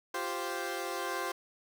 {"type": "chord", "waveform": "15% pulse", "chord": "F suspended second", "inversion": "none", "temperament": "equal", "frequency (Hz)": [349.2, 392, 523.3], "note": ["F4", "G4", "C5"], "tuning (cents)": [0, 0, 0], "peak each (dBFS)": -32, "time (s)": [0.14, 1.32], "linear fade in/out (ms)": 5, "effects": []}